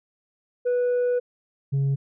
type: tone pair in turn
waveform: sine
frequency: 491.3 / 137.87 Hz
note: B4 / C#3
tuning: -9 / -9 cents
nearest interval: octave + minor seventh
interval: 2200 cents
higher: first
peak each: -17 dBFS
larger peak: neither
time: 0.65-1.2 / 1.72-1.96 s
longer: first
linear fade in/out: 20 ms
effects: tanh soft clip ceiling -19 dBFS